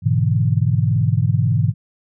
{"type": "chord", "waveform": "sine", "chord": "E dominant seventh", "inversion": "first", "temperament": "equal", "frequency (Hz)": [103.83, 123.47, 146.83, 164.81], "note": ["G#2", "B2", "D3", "E3"], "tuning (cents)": [0, 0, 0, 0], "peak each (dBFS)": [-18, -18, -21, -22], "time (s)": [0.02, 1.74], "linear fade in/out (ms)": 50, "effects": []}